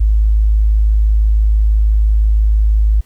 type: tone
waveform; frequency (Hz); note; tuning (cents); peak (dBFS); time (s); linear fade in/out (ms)
sine; 53; G#1; +36; -8; 0-3.01; 10
effects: pink hiss -53 dBFS RMS until 3.05 s